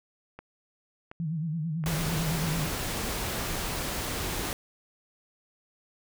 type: click train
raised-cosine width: 0.5 ms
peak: -27 dBFS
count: 5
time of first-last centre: 0.39-3.289 s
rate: 1.38 Hz
type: tone with vibrato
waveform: sine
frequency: 160 Hz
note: D#3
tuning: 49 cents sharp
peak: -28 dBFS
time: 1.2-2.66 s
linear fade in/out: 0 ms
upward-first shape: sine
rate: 9 Hz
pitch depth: 110 cents each way
type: noise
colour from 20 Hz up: pink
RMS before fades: -32 dBFS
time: 1.86-4.53 s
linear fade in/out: 0 ms
effects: none